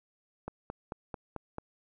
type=click train; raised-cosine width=1 ms; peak=-23 dBFS; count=6; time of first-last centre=0.48-1.584 s; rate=4.53 Hz; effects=none